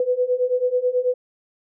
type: beating tone pair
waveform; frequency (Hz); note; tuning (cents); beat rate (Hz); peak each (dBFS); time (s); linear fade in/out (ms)
sine; 493.9 / 503.1; B4 / B4; 0 / +32; 9.2; -22 / -20; 0-1.14; 2
effects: none